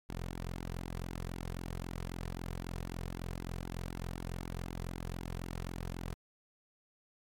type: tone with flanger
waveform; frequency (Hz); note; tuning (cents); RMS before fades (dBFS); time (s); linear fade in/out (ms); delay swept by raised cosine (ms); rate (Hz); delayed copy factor
sawtooth; 43.65; F1; 0; -41; 0.09-6.14; 0; 1.6 to 3.6; 3.9; -0.65
effects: AAC 48 kbps